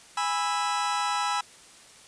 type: chord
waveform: 40% pulse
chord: E major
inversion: first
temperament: just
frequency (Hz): 824.1 / 988.9 / 1318.5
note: G#5 / B5 / E6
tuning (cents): -14 / +2 / 0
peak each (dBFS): -29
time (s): 0.17-1.41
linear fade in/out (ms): 5
effects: white hiss -51 dBFS RMS until 2.07 s + resampled to 22050 Hz